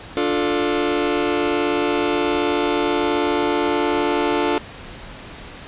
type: chord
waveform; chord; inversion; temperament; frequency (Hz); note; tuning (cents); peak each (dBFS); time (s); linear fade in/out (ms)
sawtooth; D minor; none; just; 293.7 / 352.4 / 440.5; D4 / F4 / A4; 0 / +16 / +2; -18; 0.17-4.58; 0
effects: pink hiss -37 dBFS RMS until 5.67 s + resampled to 8000 Hz